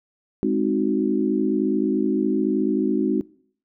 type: chord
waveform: sine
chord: Ab dominant seventh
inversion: none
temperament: equal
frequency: 207.7 / 261.6 / 311.1 / 370 Hz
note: Ab3 / C4 / Eb4 / Gb4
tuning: 0 / 0 / 0 / 0 cents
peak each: -24 dBFS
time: 0.43-3.21 s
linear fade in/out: 0 ms
effects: noise-tail reverb RT60 0.6 s tail -23 dB re dry